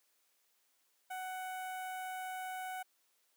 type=tone with notch filter; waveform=sawtooth; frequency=745 Hz; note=F#5; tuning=12 cents sharp; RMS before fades=-42 dBFS; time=1.1-2.83 s; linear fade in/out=10 ms; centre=4700 Hz; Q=0.74; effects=white hiss -75 dBFS RMS until 3.36 s + high-pass 300 Hz 12 dB/octave